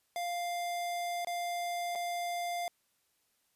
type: tone with dropouts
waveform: square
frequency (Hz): 698.5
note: F5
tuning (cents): 0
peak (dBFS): -34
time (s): 0.16-2.68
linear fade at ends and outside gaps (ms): 1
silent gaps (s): 1.248-1.271 / 1.952-1.956
effects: white hiss -75 dBFS RMS until 3.55 s + resampled to 32000 Hz